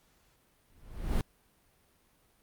brown noise with exponential growth, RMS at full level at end -23 dBFS, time 0.7-1.21 s, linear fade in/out 2 ms, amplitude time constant 110 ms, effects pink hiss -68 dBFS RMS until 2.42 s + Opus 48 kbps

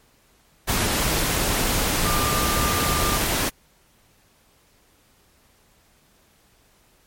sine tone in noise, 1195 Hz, D6, 30 cents sharp, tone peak -26 dBFS, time 2.04-3.18 s, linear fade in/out 20 ms, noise pink, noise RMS -22 dBFS, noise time 0.67-3.5 s, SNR -7 dB, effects pink hiss -59 dBFS RMS until 7.06 s + MP3 64 kbps

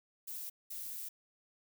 violet noise bursts at uneven times, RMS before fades -43 dBFS, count 2, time 0.27-0.5 / 0.7-1.09 s, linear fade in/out 10 ms, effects none

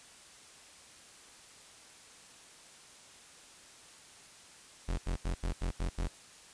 40% pulse tone bursts, 44 Hz, F1, 14 cents sharp, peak -30 dBFS, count 7, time 4.88-6.078 s, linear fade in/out 10 ms, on 100 ms, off 83 ms, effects white hiss -55 dBFS RMS until 6.53 s + resampled to 22050 Hz

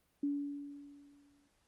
sine tone with exponential decay, 285.7 Hz, D4, 48 cents flat, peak -30 dBFS, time 0.23-1.48 s, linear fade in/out 5 ms, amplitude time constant 270 ms, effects pink hiss -75 dBFS RMS until 1.67 s + Opus 32 kbps

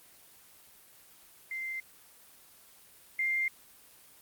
sine tone pair in turn, 2085 / 2103 Hz, C7 / C7, -7 / +8 cents, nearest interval unison, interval 15 cents, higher second, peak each -34 / -27 dBFS, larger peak second, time 1.51-1.8 / 3.19-3.48 s, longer neither, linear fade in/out 2 ms, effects white hiss -57 dBFS RMS until 4.21 s + Opus 24 kbps

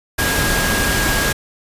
sine tone in noise, 1634 Hz, G#6, 29 cents flat, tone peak -21 dBFS, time 0.18-1.33 s, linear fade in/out 10 ms, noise pink, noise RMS -18 dBFS, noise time 0.18-1.33 s, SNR -6 dB, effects resampled to 32000 Hz

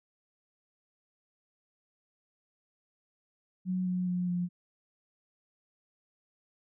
sine tone with pitch steps, 184 / 181.57 / 179.18 / 176.81 Hz, F#3 / F#3 / F3 / F3, -9 / -32 / +45 / +22 cents, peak -28 dBFS, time 3.65-4.49 s, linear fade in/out 50 ms, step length 210 ms, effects none

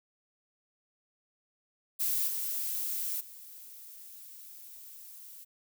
violet noise with level steps, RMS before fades -30 / -34 / -49 dBFS, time 1.99-5.45 s, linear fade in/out 20 ms, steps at 2.27 / 3.2 s, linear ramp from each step 10 ms, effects none

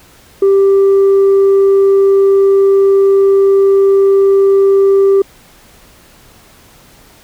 sine tone, 392.4 Hz, G4, 2 cents sharp, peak -3 dBFS, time 0.42-5.22 s, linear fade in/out 5 ms, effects tanh soft clip ceiling -4 dBFS + pink hiss -43 dBFS RMS until 7.23 s

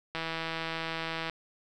click train, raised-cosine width 0.3 ms, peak -18 dBFS, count 188, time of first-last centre 0.15-1.297 s, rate 163 Hz, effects none

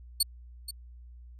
20% pulse tone with echo, 4429 Hz, C#8, 2 cents flat, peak -16 dBFS, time 0.2-0.23 s, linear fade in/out 5 ms, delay 480 ms, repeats 1, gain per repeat -13 dB, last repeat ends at 0.71 s, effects added 60 Hz sine -46 dBFS peak until 1.39 s + resampled to 32000 Hz

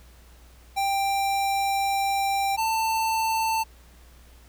square tone pair in turn, 788 / 891.3 Hz, G5 / A5, +9 / +22 cents, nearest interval major second, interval 213 cents, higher second, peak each -23 dBFS, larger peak neither, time 0.76-2.57 / 2.57-3.64 s, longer first, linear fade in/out 20 ms, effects added 60 Hz sine -49 dBFS peak until 4.48 s + pink hiss -56 dBFS RMS until 4.48 s

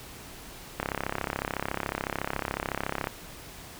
click train, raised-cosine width 0.5 ms, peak -13 dBFS, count 78, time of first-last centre 0.8-3.071 s, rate 33.9 Hz, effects pink hiss -45 dBFS RMS until 3.79 s

